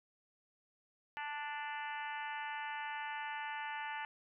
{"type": "harmonic tone", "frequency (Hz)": 293.7, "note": "D4", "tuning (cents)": 0, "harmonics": [3, 4, 5, 6, 7, 8, 9, 10], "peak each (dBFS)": [-42, -53, -48, -46, -50, -53, -52, -54], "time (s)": [1.17, 4.05], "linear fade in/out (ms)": 0, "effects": []}